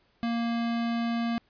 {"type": "tone", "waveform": "square", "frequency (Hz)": 233.1, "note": "A#3", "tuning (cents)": 0, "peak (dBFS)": -27, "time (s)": [0.23, 1.38], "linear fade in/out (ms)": 0, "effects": ["pink hiss -67 dBFS RMS until 1.49 s", "resampled to 11025 Hz"]}